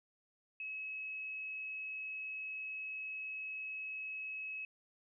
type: tone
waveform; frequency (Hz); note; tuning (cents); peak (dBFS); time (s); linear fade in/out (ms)
sine; 2571; E7; -44; -40; 0.6-4.65; 2
effects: none